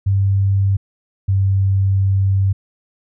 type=tone pair in turn; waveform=sine; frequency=98.1 / 97.09 Hz; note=G2 / G2; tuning=+2 / -16 cents; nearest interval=unison; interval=18 cents; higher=first; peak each=-12 dBFS; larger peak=neither; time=0.06-0.77 / 1.28-2.53 s; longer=second; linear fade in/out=10 ms; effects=none